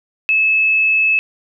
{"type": "tone", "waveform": "sine", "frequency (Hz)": 2600, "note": "E7", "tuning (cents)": -24, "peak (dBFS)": -11, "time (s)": [0.29, 1.19], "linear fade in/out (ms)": 0, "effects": []}